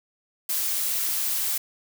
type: noise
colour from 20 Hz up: blue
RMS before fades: -26 dBFS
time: 0.49-1.58 s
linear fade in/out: 5 ms
effects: none